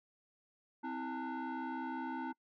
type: tone with frequency modulation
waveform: sine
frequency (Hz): 323.2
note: E4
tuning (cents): -34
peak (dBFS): -35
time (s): 0.83-2.33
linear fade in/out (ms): 20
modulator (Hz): 581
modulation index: 1.6
effects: noise-tail reverb RT60 0.1 s tail -26 dB re dry + tanh soft clip ceiling -36 dBFS